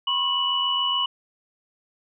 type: tone cluster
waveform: sine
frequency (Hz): 991 / 1078 / 2953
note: B5 / C#6 / F#7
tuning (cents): +6 / -49 / -4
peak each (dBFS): -31 / -27 / -22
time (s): 0.07-1.06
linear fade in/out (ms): 5
effects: none